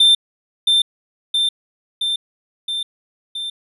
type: tone with echo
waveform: triangle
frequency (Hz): 3576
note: A7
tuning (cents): +27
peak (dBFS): -7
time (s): 0-0.15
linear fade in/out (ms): 5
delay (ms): 670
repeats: 5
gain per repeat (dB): -3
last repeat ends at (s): 3.5
effects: resampled to 32000 Hz